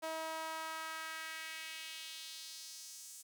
sawtooth tone with high-pass filter sweep, 320 Hz, D#4, 49 cents sharp, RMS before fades -45 dBFS, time 0.02-3.23 s, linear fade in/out 20 ms, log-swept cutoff 650 to 7700 Hz, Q 1.8, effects 11-bit

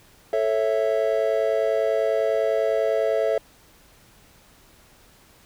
triangle chord, A major, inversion none, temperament just, 440 / 550 / 660 Hz, A4 / C#5 / E5, 0 / -14 / +2 cents, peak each -22 / -23 / -21 dBFS, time 0.33-3.38 s, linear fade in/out 2 ms, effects pink hiss -54 dBFS RMS until 5.45 s

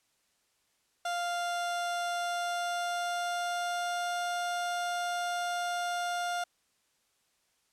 30% pulse tone with pitch glide, 698.5 to 703.8 Hz, F5 to F5, 0 to +13 cents, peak -28 dBFS, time 1.05-6.44 s, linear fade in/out 5 ms, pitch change +13 cents, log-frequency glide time 2.12-4.17 s, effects white hiss -73 dBFS RMS until 7.72 s + low-pass 10000 Hz 12 dB/octave

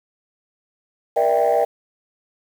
sine chord, E half-diminished seventh, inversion second, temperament just, 474.7 / 593.3 / 659.3 / 791.1 Hz, Bb4 / D5 / E5 / G5, +31 / +18 / 0 / +16 cents, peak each -19 dBFS, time 1.16-1.65 s, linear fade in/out 10 ms, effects tanh soft clip ceiling -9 dBFS + 7-bit

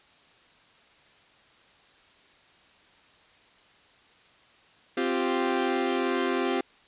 sawtooth chord, C suspended fourth, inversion none, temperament equal, 261.6 / 349.2 / 392 Hz, C4 / F4 / G4, 0 / 0 / 0 cents, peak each -25 dBFS, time 4.97-6.61 s, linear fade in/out 5 ms, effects white hiss -58 dBFS RMS until 6.87 s + resampled to 8000 Hz

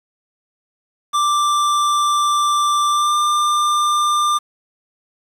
square tone with pitch glide, 1178 to 1194.4 Hz, D6 to D6, +5 to +29 cents, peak -15 dBFS, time 1.13-4.39 s, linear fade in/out 20 ms, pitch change +24 cents, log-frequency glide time 2.9-3.16 s, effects low-pass 10000 Hz 12 dB/octave + 7-bit

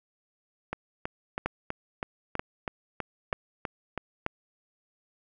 two click trains, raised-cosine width 0.5 ms, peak -13 / -16 dBFS, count 4 / 11, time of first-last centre 1.46-4.264 / 0.73-3.977 s, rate 1.07 / 3.08 Hz, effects none

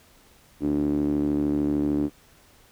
sawtooth tone with band-pass filter, 73.3 Hz, D2, 3 cents flat, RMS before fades -24 dBFS, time 0.6-2.1 s, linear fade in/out 50 ms, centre 300 Hz, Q 5.5, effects pink hiss -56 dBFS RMS until 2.71 s

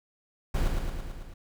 brown noise with echo, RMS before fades -26 dBFS, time 0.54-0.68 s, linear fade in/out 5 ms, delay 110 ms, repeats 6, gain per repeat -3 dB, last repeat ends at 1.34 s, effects none

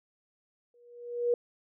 sine tone with exponential growth, 480 Hz, B4, 49 cents flat, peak -21 dBFS, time 0.74-1.34 s, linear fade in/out 2 ms, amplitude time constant 130 ms, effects none

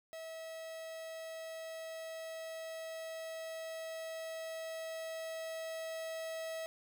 45% pulse tone with level ramp, 647 Hz, E5, 32 cents flat, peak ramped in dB -44 to -39 dBFS, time 0.13-6.66 s, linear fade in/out 0 ms, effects none

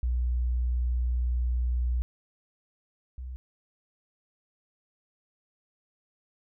sine tone pair in turn, 61 / 63.34 Hz, B1 / B1, -21 / +44 cents, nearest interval minor second, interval 65 cents, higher second, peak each -24 / -35 dBFS, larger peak first, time 0.03-2.02 / 3.18-3.36 s, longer first, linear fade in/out 0 ms, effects none

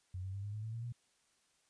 sine tone with pitch steps, 91.7 / 95.26 / 98.97 / 102.81 / 106.81 / 110.96 / 115.27 / 119.75 Hz, F#2 / G2 / G2 / G#2 / G#2 / A2 / A#2 / A#2, -15 / -49 / +17 / -17 / +49 / +15 / -19 / +47 cents, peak -39 dBFS, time 0.14-0.924 s, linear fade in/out 5 ms, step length 98 ms, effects white hiss -74 dBFS RMS until 1.69 s + resampled to 22050 Hz

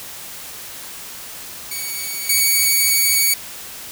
5% pulse tone pair in turn, 2248 / 2248 Hz, C#7 / C#7, +24 / +24 cents, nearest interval unison, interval 0 cents, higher neither, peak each -15 / -4 dBFS, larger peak second, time 1.71-2.29 / 2.29-3.34 s, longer second, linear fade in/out 5 ms, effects white hiss -34 dBFS RMS until 3.91 s

